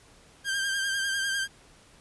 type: tone with vibrato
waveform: sawtooth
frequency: 1588 Hz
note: G6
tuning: 22 cents sharp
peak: -23 dBFS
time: 0.44-1.48 s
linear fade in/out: 50 ms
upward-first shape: sine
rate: 10 Hz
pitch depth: 35 cents each way
effects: pink hiss -56 dBFS RMS until 2 s + resampled to 24000 Hz